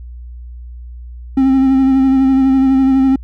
triangle tone with vibrato, 266 Hz, C4, 29 cents sharp, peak -6 dBFS, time 1.37-3.16 s, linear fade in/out 5 ms, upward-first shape sine, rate 12 Hz, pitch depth 25 cents each way, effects added 60 Hz sine -28 dBFS peak until 3.23 s

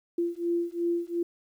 sine beating tone pair, 341.7 / 344.5 Hz, F4 / F4, -38 / -24 cents, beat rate 2.8 Hz, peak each -29 dBFS, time 0.18-1.23 s, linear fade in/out 5 ms, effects 10-bit

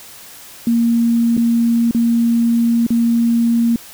sine tone with dropouts, 233.1 Hz, A#3, in tune, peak -11 dBFS, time 0.67-3.76 s, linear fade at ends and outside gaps 2 ms, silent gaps 1.368-1.376 / 1.911-1.947 / 2.866-2.904 s, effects white hiss -38 dBFS RMS until 3.93 s

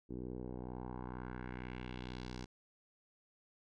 10% pulse tone with low-pass filter sweep, 62.1 Hz, B1, 10 cents sharp, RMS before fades -45 dBFS, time 0.09-2.46 s, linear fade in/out 20 ms, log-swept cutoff 350 to 5800 Hz, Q 2, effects none

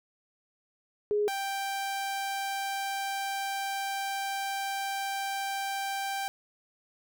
sine / sawtooth tone pair in turn, 416.2 / 785.7 Hz, G#4 / G5, +4 / +4 cents, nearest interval major seventh, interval 1100 cents, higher second, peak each -24 / -27 dBFS, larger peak first, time 1.11-1.28 / 1.28-6.28 s, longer second, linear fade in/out 0 ms, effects none

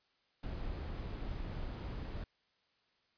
brown noise, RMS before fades -41 dBFS, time 0.43-2.24 s, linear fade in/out 5 ms, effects white hiss -75 dBFS RMS until 3.17 s + resampled to 11025 Hz

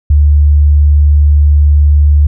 sine tone, 73.42 Hz, D2, in tune, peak -3 dBFS, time 0.1-2.27 s, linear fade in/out 5 ms, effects none

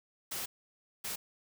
white noise bursts at uneven times, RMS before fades -38 dBFS, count 2, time 0.31-0.46 / 1.04-1.16 s, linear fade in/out 10 ms, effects none

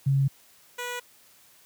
sine / 10% pulse tone pair in turn, 137.1 / 488.6 Hz, C#3 / B4, -19 / -19 cents, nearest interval octave + minor seventh, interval 2200 cents, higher second, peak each -19 / -23 dBFS, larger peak first, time 0.06-0.28 / 0.78-1 s, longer neither, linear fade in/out 10 ms, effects white hiss -57 dBFS RMS until 1.65 s + high-pass 60 Hz 12 dB/octave

